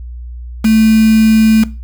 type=tone with quantisation; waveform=sine; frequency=220 Hz; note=A3; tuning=in tune; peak=-6 dBFS; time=0.64-1.64 s; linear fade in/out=10 ms; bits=3; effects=noise-tail reverb RT60 0.3 s tail -18 dB re dry + added 60 Hz sine -24 dBFS peak until 1.83 s